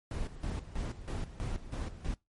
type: noise with tremolo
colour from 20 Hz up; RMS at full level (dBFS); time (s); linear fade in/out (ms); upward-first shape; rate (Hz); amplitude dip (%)
brown; -35; 0.11-2.14; 2; square; 3.1; 75
effects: noise-tail reverb RT60 0.2 s tail -22 dB re dry + MP3 48 kbps